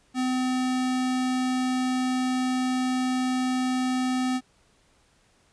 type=tone; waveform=square; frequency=255.3 Hz; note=C4; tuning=42 cents flat; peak=-24 dBFS; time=0.14-4.41 s; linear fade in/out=50 ms; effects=pink hiss -63 dBFS RMS until 5.52 s + resampled to 22050 Hz